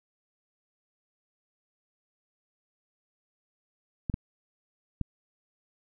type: clicks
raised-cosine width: 5 ms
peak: -17 dBFS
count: 3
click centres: 4.098 / 4.141 / 5.013 s
effects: none